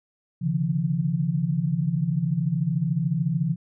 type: tone cluster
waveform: sine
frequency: 135.8 / 149.4 / 169.7 Hz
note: C#3 / D3 / F3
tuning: -35 / +30 / -49 cents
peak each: -27 / -27 / -24 dBFS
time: 0.41-3.56 s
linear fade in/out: 20 ms
effects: none